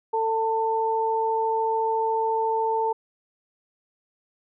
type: tone pair together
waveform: sine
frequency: 446.5 / 893 Hz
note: A4 / A5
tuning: +25 / +25 cents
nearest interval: octave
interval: 1200 cents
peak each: -25 / -23 dBFS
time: 0.13-2.93 s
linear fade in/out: 10 ms
effects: none